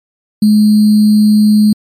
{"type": "tone with sample-and-hold", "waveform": "sine", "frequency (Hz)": 211.7, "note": "G#3", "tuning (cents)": 33, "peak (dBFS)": -4, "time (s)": [0.42, 1.73], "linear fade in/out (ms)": 5, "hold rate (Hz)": 4410, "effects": ["MP3 64 kbps"]}